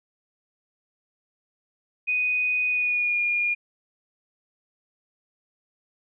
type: tone with pitch glide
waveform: sine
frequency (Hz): 2489 to 2424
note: D#7 to D#7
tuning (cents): 0 to -46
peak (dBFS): -21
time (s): 2.07-3.55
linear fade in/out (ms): 20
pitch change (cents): -46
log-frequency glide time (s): 2.67-3.2
effects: none